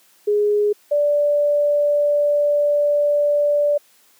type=tone pair in turn; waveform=sine; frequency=415.3 / 584.3 Hz; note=G#4 / D5; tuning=0 / -9 cents; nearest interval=tritone; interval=591 cents; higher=second; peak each=-14 dBFS; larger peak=neither; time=0.27-0.73 / 0.91-3.78 s; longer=second; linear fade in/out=10 ms; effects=white hiss -55 dBFS RMS until 4.19 s + high-pass 200 Hz 12 dB/octave